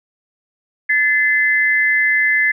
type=tone pair together; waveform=sine; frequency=1738 / 2049 Hz; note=A6 / C7; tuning=-22 / -37 cents; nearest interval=minor third; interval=285 cents; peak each=-15 dBFS; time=0.89-2.52 s; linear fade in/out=10 ms; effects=none